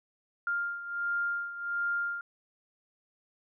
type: beating tone pair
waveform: sine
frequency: 1400 / 1401.4 Hz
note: F6 / F6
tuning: +4 / +6 cents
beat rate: 1.4 Hz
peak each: -31 / -36 dBFS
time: 0.47-2.21 s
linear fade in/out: 2 ms
effects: none